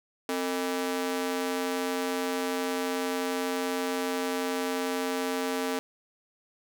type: ring-modulated tone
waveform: sawtooth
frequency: 357.4 Hz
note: F4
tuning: 40 cents sharp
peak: -21 dBFS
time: 0.29-5.79 s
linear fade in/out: 0 ms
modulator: 94.2 Hz
effects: none